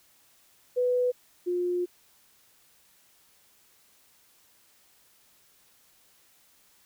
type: tone pair in turn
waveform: sine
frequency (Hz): 495.9 / 355.5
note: B4 / F4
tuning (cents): +7 / +31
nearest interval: tritone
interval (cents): 576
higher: first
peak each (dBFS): -22 / -25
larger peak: first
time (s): 0.76-1.12 / 1.46-1.86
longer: second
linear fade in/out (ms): 20
effects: white hiss -62 dBFS RMS until 6.85 s